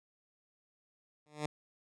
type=tone with exponential growth; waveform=10% pulse; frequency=150 Hz; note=D3; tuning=37 cents sharp; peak=-23 dBFS; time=1.26-1.46 s; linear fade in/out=2 ms; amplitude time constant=43 ms; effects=resampled to 22050 Hz